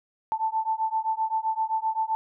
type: beating tone pair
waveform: sine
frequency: 880 / 887.7 Hz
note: A5 / A5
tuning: 0 / +15 cents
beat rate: 7.7 Hz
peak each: -27 dBFS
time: 0.32-2.15 s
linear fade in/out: 0 ms
effects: none